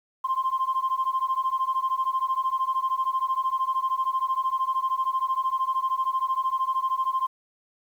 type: beating tone pair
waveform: sine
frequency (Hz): 1045 / 1058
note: C6 / C6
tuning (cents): -2 / +19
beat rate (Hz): 13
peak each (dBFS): -25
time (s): 0.24-7.27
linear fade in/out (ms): 10
effects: tanh soft clip ceiling -17 dBFS + 9-bit